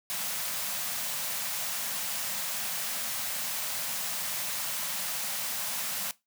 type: band-stop noise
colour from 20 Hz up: white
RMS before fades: -33 dBFS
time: 0.1-6.11 s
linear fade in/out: 0 ms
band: 240 to 510 Hz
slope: 48 dB/octave
effects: noise-tail reverb RT60 0.2 s tail -19 dB re dry + high-pass 150 Hz 12 dB/octave